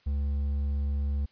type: tone with hard clipping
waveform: triangle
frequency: 71 Hz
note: C#2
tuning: 42 cents sharp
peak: -27 dBFS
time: 0.06-1.26 s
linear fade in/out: 10 ms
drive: 7 dB
effects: white hiss -64 dBFS RMS until 1.31 s + resampled to 11025 Hz